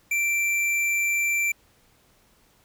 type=tone with tanh clipping; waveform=triangle; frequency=2349 Hz; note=D7; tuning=in tune; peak=-23 dBFS; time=0.11-1.52 s; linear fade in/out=5 ms; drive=18 dB; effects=pink hiss -61 dBFS RMS until 2.64 s